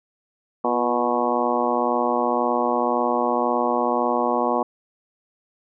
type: harmonic tone with a mistuned harmonic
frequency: 121.9 Hz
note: B2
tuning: 22 cents flat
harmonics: 2 / 3 / 4 / 5 / 6 / 7 / 8 / 9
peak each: -27 / -28 / -26 / -27 / -26 / -27 / -28 / -27 dBFS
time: 0.64-4.63 s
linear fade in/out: 5 ms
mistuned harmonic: 3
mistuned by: -60 cents
effects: none